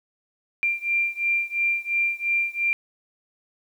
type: beating tone pair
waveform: sine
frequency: 2375 / 2377.9 Hz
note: D7 / D7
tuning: +19 / +21 cents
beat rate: 2.9 Hz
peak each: -24 / -25 dBFS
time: 0.63-2.73 s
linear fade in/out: 0 ms
effects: 9-bit